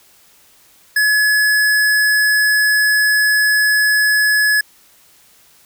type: tone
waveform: square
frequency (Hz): 1700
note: G#6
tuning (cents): +40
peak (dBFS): -12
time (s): 0.96-4.61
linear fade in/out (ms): 5
effects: white hiss -50 dBFS RMS until 5.65 s